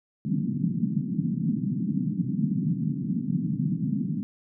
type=band-pass noise; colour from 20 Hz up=pink; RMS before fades=-27 dBFS; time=0.25-4.23 s; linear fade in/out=0 ms; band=140 to 260 Hz; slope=48 dB/octave; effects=none